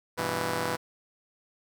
5% pulse chord, E minor, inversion first, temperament just, 98.89 / 123.61 / 164.81 Hz, G2 / B2 / E3, +16 / +2 / 0 cents, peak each -24 / -23 / -21 dBFS, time 0.17-0.77 s, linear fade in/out 20 ms, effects none

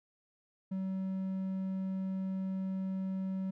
triangle tone, 190 Hz, F#3, 46 cents sharp, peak -31 dBFS, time 0.71-3.51 s, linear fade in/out 10 ms, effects none

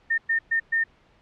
sine tone bursts at uneven times, 1820 Hz, A#6, 42 cents flat, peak -19 dBFS, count 4, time 0.1-0.18 / 0.29-0.39 / 0.51-0.6 / 0.72-0.84 s, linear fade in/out 10 ms, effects pink hiss -59 dBFS RMS until 1.21 s + low-pass 3000 Hz 12 dB/octave

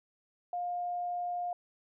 sine tone, 708 Hz, F5, 23 cents sharp, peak -32 dBFS, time 0.53-1.53 s, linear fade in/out 2 ms, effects none

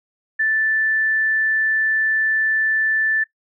sine tone, 1760 Hz, A6, in tune, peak -16 dBFS, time 0.39-3.24 s, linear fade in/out 10 ms, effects noise-tail reverb RT60 0.1 s tail -18 dB re dry

